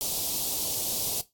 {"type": "band-stop noise", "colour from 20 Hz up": "white", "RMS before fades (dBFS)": -29, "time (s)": [0.01, 1.21], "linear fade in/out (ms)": 0, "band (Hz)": [820, 3300], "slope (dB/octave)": 24, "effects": ["noise-tail reverb RT60 0.2 s tail -17 dB re dry", "AAC 64 kbps"]}